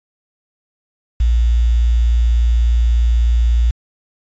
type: tone with quantisation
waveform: sine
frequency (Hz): 58.27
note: A#1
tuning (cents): 0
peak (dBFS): -10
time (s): 1.2-3.71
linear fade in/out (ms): 5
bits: 6
effects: resampled to 16000 Hz